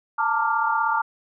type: chord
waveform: sine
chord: Bb major seventh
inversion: third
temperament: equal with one note detuned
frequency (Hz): 880 / 916.3 / 1174.7 / 1396.9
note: A5 / Bb5 / D6 / F6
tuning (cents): 0 / -30 / 0 / 0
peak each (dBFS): -25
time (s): 0.18-1.02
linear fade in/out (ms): 10
effects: none